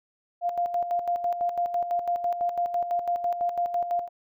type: tone with tremolo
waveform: sine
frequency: 698.5 Hz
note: F5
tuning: in tune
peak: -22 dBFS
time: 0.41-4.09 s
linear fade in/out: 50 ms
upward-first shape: square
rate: 6 Hz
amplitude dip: 60%
effects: none